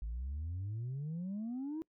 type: exponential sweep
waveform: sine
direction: up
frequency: 51.91 to 329.6 Hz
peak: -35 dBFS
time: 0.02-1.82 s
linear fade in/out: 0 ms
effects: noise-tail reverb RT60 0.1 s tail -25 dB re dry + tanh soft clip ceiling -35 dBFS